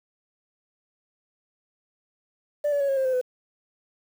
sine tone with pitch steps, 587.3 / 572.6 / 558.2 / 544.2 / 530.5 / 517.2 / 504.2 Hz, D5 / D5 / C#5 / C#5 / C5 / C5 / B4, 0 / -44 / +12 / -32 / +24 / -20 / +36 cents, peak -19 dBFS, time 2.64-3.214 s, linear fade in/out 10 ms, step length 82 ms, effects tanh soft clip ceiling -19 dBFS + 8-bit

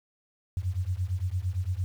sine beating tone pair, 87.31 / 96.11 Hz, F2 / G2, 0 / -34 cents, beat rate 8.8 Hz, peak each -30 dBFS, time 0.57-1.84 s, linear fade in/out 0 ms, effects 9-bit

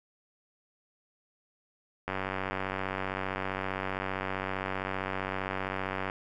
click train, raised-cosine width 0.5 ms, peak -17 dBFS, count 384, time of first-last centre 2.08-6.099 s, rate 95.3 Hz, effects none

